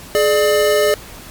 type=tone pair together; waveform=square; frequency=423 / 595.7 Hz; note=G#4 / D5; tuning=+32 / +24 cents; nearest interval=tritone; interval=592 cents; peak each=-15 dBFS; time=0.15-0.94 s; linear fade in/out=0 ms; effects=pink hiss -36 dBFS RMS until 1.3 s + MP3 96 kbps